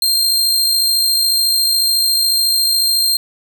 sawtooth tone with amplitude modulation, 4186 Hz, C8, in tune, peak -8 dBFS, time 0.02-3.17 s, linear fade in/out 2 ms, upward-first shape sine, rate 54 Hz, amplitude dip 30%, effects none

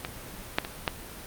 clicks, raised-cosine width 0.3 ms, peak -15 / -6 / -18 / -8 dBFS, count 4, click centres 0.049 / 0.585 / 0.649 / 0.878 s, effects pink hiss -42 dBFS RMS until 1.26 s + Opus 32 kbps

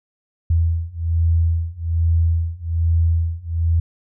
sine beating tone pair, 82.41 / 83.61 Hz, E2 / E2, 0 / +25 cents, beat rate 1.2 Hz, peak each -19 / -18 dBFS, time 0.5-3.8 s, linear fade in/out 5 ms, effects none

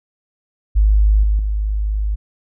sine tone with level steps, 51.9 Hz, G#1, in tune, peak -9 / -12 / -16 dBFS, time 0.75-2.16 s, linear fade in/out 20 ms, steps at 1.23 / 1.39 s, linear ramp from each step 2 ms, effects none

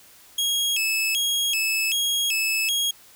sawtooth tone with vibrato, 2927 Hz, F#7, 19 cents flat, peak -18 dBFS, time 0.38-2.91 s, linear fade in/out 5 ms, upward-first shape square, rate 1.3 Hz, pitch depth 200 cents each way, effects white hiss -51 dBFS RMS until 3.15 s

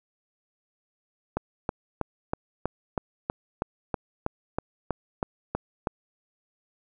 click train, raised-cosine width 1 ms, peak -12 dBFS, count 15, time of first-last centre 1.37-5.872 s, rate 3.11 Hz, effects none

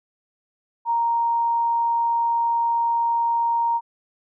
sine tone, 932.3 Hz, A#5, in tune, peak -18 dBFS, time 0.85-3.81 s, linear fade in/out 50 ms, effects none

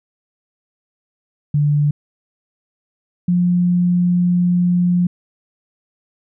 sine tone pair in turn, 146.83 / 177.13 Hz, D3 / F3, 0 / +25 cents, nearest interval minor third, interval 325 cents, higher second, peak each -12 dBFS, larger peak neither, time 1.54-1.91 / 3.28-5.07 s, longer second, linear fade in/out 5 ms, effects none

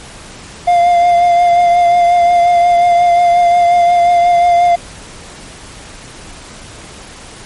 triangle tone with vibrato, 698.5 Hz, F5, in tune, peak -4 dBFS, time 0.67-4.76 s, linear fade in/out 10 ms, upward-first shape triangle, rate 5.6 Hz, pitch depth 24 cents each way, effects pink hiss -33 dBFS RMS until 7.45 s + MP3 48 kbps

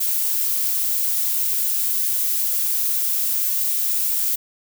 violet noise, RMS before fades -21 dBFS, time 0-4.36 s, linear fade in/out 10 ms, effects none

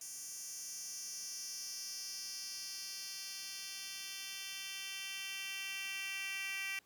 10% pulse tone with high-pass filter sweep, 389.2 Hz, G4, 12 cents flat, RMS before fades -44 dBFS, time 0.01-6.79 s, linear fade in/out 2 ms, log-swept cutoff 7100 to 2400 Hz, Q 2.9, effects pink hiss -69 dBFS RMS until 6.85 s + high-pass 150 Hz 12 dB/octave

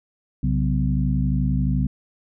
harmonic tone with a mistuned harmonic, 62.9 Hz, B1, 32 cents sharp, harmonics 1 / 2 / 3 / 4, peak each -23 / -22 / -25 / -27 dBFS, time 0.43-1.87 s, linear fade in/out 5 ms, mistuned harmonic 2, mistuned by +150 cents, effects none

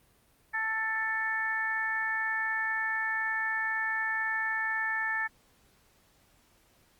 harmonic tone, 442 Hz, A4, 8 cents sharp, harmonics 2 / 3 / 4 / 5, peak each -37 / -39 / -29 / -40 dBFS, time 0.53-5.28 s, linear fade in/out 20 ms, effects pink hiss -65 dBFS RMS until 6.99 s + Opus 32 kbps

